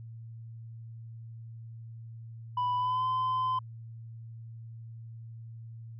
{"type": "tone with pitch glide", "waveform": "sine", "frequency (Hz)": [990, 1025.5], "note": ["B5", "C6"], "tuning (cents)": [4, -35], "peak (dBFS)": -24, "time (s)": [2.57, 3.59], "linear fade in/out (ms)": 5, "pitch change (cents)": 61, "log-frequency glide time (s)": [2.76, 3.05], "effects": ["tanh soft clip ceiling -26 dBFS", "added 114 Hz sine -42 dBFS peak until 5.99 s"]}